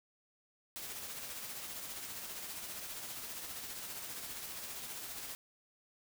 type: noise with tremolo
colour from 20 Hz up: white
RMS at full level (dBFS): -43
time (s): 0.76-5.35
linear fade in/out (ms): 0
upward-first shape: sine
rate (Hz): 15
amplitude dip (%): 35
effects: none